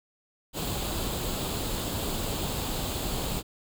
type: noise with comb filter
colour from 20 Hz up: pink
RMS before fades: -31 dBFS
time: 0.53-3.43 s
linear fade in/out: 50 ms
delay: 0.26 ms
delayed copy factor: +0.55
effects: none